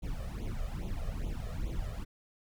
brown noise with flanger, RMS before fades -36 dBFS, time 0.02-2.05 s, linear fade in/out 20 ms, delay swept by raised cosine 0.29 to 1.69 ms, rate 2.4 Hz, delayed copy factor +1, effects none

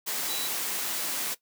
sine tone in noise, 3938 Hz, B7, 6 cents flat, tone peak -34 dBFS, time 0.28-0.48 s, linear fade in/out 20 ms, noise white, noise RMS -31 dBFS, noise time 0.06-1.35 s, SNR -6 dB, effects noise-tail reverb RT60 0.1 s tail -17 dB re dry + high-pass 200 Hz 12 dB/octave

